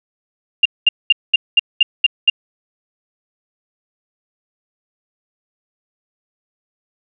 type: tone bursts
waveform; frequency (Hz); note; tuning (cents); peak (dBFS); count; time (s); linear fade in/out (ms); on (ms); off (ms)
sine; 2800; F7; +4; -6; 8; 0.63-2.3; 5; 25; 210
effects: none